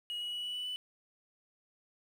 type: tone with pitch steps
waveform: sine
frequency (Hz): 2900 / 2917 / 2934 / 2951 / 2968 / 2985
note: F#7 / F#7 / F#7 / F#7 / F#7 / F#7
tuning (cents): -35 / -25 / -15 / -5 / +5 / +15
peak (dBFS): -33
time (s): 0.1-0.76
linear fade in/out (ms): 0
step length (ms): 110
effects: tanh soft clip ceiling -35 dBFS + 10-bit